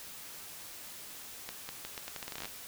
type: accelerating click train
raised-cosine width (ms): 0.2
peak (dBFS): -22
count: 16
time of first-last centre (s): 1.49-2.455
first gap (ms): 200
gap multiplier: 0.8
effects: white hiss -47 dBFS RMS until 2.67 s